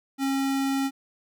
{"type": "tone", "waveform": "square", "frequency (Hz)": 271.8, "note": "C#4", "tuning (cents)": -34, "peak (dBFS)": -24, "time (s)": [0.18, 0.91], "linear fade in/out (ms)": 50, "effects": []}